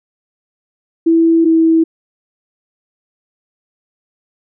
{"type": "tone pair in turn", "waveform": "sine", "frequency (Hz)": [329.6, 325.3], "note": ["E4", "E4"], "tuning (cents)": [0, -23], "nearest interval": "unison", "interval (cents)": 23, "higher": "first", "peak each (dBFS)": [-7, -7], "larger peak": "neither", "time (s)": [[1.06, 1.45], [1.45, 1.84]], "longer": "neither", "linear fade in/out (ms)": 10, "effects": []}